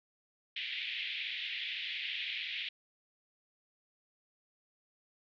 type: band-pass noise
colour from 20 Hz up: white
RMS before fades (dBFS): -39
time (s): 0.56-2.69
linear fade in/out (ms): 5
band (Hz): 2000 to 3600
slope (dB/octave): 48
effects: none